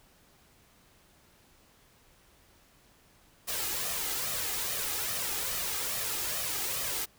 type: noise with flanger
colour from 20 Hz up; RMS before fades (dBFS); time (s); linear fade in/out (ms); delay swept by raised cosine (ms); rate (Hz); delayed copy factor
white; -33; 3.47-7.06; 20; 1.6 to 2.45; 2.4; +0.55
effects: pink hiss -62 dBFS RMS until 7.18 s